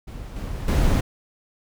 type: noise with level steps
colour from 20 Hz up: brown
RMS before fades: -35 / -30 / -18 dBFS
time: 0.07-1.01 s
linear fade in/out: 10 ms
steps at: 0.36 / 0.68 s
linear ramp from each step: 2 ms
effects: none